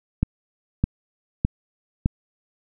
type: click train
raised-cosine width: 5 ms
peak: -6 dBFS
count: 4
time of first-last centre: 0.23-2.059 s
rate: 1.64 Hz
effects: none